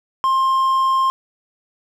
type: tone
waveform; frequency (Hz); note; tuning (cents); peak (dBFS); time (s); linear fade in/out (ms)
triangle; 1059; C6; +21; -12; 0.24-1.1; 0
effects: none